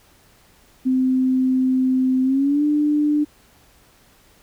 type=tone with pitch glide; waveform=sine; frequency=258.7 to 297.2 Hz; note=C4 to D4; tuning=-19 to +21 cents; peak=-15 dBFS; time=0.85-3.25 s; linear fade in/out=20 ms; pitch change=+240 cents; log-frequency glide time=2.23-2.64 s; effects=pink hiss -54 dBFS RMS until 4.42 s